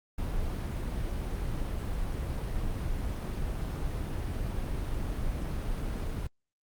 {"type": "noise", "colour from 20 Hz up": "brown", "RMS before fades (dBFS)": -32, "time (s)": [0.18, 6.27], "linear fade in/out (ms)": 5, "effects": ["Opus 32 kbps"]}